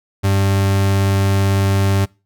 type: tone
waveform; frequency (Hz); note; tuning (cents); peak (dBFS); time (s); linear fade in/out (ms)
40% pulse; 98; G2; 0; -12; 0.23-2.06; 20
effects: noise-tail reverb RT60 0.3 s tail -24 dB re dry